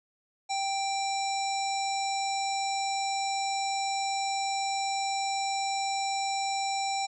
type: harmonic tone with a mistuned harmonic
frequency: 784 Hz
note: G5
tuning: in tune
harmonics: 1 / 3 / 5 / 7 / 9 / 10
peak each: -29 / -38 / -38 / -39 / -40 / -43 dBFS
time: 0.49-7.07 s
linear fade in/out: 20 ms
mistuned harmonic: 5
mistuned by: +24 cents
effects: none